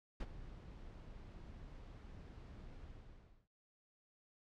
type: noise with ADSR envelope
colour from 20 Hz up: brown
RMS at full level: -37 dBFS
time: 0.2-3.48 s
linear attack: 7 ms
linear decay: 44 ms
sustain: -16 dB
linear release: 670 ms
effects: noise-tail reverb RT60 0.4 s tail -26 dB re dry + low-pass 5000 Hz 12 dB/octave